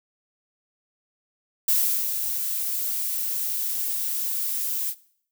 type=noise with ADSR envelope; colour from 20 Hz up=violet; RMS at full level=-20 dBFS; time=1.68-4.95 s; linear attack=5 ms; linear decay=380 ms; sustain=-7 dB; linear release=61 ms; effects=noise-tail reverb RT60 0.6 s tail -20 dB re dry